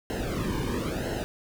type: noise with flanger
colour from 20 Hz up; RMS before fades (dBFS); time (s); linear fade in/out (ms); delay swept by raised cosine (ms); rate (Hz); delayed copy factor
brown; -30; 0.1-1.24; 0; 0.84 to 1.53; 1; -0.9
effects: none